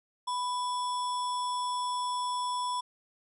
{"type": "tone with sample-and-hold", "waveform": "sine", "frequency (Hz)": 990, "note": "B5", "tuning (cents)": 4, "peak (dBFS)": -29, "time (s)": [0.27, 2.81], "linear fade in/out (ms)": 10, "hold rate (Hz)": 4410, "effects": ["resampled to 24000 Hz"]}